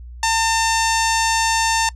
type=tone with low-pass filter; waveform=sawtooth; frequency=900 Hz; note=A5; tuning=39 cents sharp; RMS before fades=-18 dBFS; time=0.23-1.89 s; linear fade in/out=2 ms; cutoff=7300 Hz; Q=2.5; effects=noise-tail reverb RT60 0.1 s tail -23 dB re dry + added 60 Hz sine -33 dBFS peak until 1.95 s